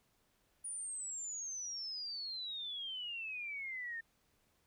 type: exponential sweep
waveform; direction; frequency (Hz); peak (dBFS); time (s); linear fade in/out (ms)
sine; down; 9690 to 1800; -40; 0.64-4.01; 10
effects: pink hiss -75 dBFS RMS until 4.66 s